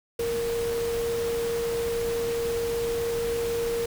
sine tone in noise, 466.2 Hz, A#4, in tune, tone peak -25 dBFS, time 0.19-3.86 s, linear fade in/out 5 ms, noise pink, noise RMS -36 dBFS, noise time 0.19-3.86 s, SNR +8 dB, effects none

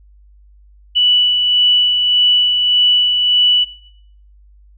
sine tone with tremolo, 2960 Hz, F#7, in tune, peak -8 dBFS, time 0.95-3.65 s, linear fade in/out 20 ms, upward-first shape sine, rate 1.7 Hz, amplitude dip 40%, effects noise-tail reverb RT60 0.7 s tail -18 dB re dry + added 50 Hz sine -43 dBFS peak until 4.77 s

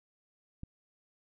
click, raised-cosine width 5 ms, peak -29 dBFS, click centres 0.634 s, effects none

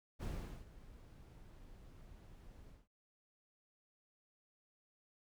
brown noise with ADSR envelope, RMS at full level -40 dBFS, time 0.19-2.88 s, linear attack 39 ms, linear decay 420 ms, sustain -17 dB, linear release 180 ms, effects none

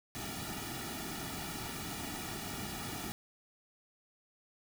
pink noise with comb filter, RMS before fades -41 dBFS, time 0.15-3.12 s, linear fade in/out 0 ms, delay 1.9 ms, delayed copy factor -0.8, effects none

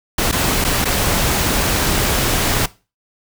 pink noise with dropouts, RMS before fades -17 dBFS, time 0.18-2.66 s, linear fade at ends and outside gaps 5 ms, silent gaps 0.315-0.324 / 0.643-0.647 / 0.845-0.853 s, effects noise-tail reverb RT60 0.3 s tail -19 dB re dry

